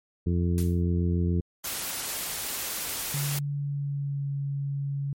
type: harmonic tone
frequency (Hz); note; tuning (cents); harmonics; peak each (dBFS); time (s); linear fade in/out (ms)
87; F2; -6; 1 / 2 / 3 / 4 / 5; -24 / -27 / -35 / -34 / -39; 0.26-1.41; 10
type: noise with exponential decay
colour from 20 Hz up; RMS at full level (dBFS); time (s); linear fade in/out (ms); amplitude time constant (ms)
blue; -33; 0.58-0.82; 0; 51
type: noise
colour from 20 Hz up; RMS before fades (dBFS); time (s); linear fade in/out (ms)
white; -32; 1.64-3.39; 5
type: tone with pitch glide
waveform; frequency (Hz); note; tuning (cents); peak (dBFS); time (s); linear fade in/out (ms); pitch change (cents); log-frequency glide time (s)
sine; 143.1 to 140.07; D3 to C#3; -45 to +18; -27; 3.14-5.13; 2; -37; 3.47-4.3
effects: MP3 64 kbps